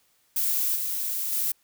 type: noise with level steps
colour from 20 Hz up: violet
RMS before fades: -25 / -29 / -26 dBFS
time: 0.36-1.52 s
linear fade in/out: 5 ms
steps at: 0.75 / 1.32 s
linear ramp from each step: 10 ms
effects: white hiss -66 dBFS RMS until 1.63 s